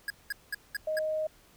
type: tone bursts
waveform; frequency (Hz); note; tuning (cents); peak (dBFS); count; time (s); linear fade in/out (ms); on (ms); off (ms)
square; 1654; G#6; -8; -31; 5; 0.08-0.99; 2; 22; 200
type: tone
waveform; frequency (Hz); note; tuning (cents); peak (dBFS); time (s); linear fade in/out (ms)
sine; 623; D#5; +2; -28; 0.87-1.27; 5
effects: pink hiss -60 dBFS RMS until 1.56 s